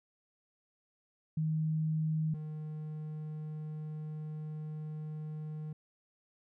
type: tone pair in turn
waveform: sine / triangle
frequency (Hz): 157 / 153.86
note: D#3 / D#3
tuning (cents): +16 / -19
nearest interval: unison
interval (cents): 35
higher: first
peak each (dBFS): -29 / -36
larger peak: first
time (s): 1.37-2.34 / 2.34-5.73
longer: second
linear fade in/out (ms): 5
effects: none